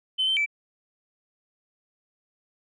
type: tone with pitch steps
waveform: sine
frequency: 3059 / 3103 / 2318 Hz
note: G7 / G7 / D7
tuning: -43 / -18 / -23 cents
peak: -20 dBFS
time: 0.18-0.462 s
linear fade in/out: 20 ms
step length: 94 ms
effects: tanh soft clip ceiling -17 dBFS